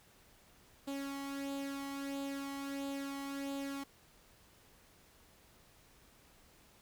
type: tone with flanger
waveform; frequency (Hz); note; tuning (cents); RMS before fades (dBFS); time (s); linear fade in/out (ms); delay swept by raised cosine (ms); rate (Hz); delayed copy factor
sawtooth; 277.2; C#4; 0; -41; 0.87-3.84; 10; 0.26 to 0.98; 1.5; +0.55
effects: pink hiss -64 dBFS RMS until 6.81 s